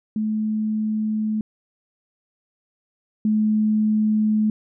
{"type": "tone pair in turn", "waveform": "sine", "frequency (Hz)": [215.8, 214.7], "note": ["A3", "A3"], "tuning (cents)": [-33, -42], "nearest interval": "unison", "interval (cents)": 9, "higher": "first", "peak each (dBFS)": [-20, -16], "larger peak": "second", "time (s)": [[0.16, 1.41], [3.25, 4.5]], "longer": "neither", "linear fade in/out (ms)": 2, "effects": []}